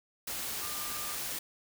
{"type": "tone in noise", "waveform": "sine", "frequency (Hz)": 1200, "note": "D6", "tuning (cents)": 37, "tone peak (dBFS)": -45, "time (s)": [0.61, 1.15], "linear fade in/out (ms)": 5, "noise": "white", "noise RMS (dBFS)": -37, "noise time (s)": [0.27, 1.39], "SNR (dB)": -11, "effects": []}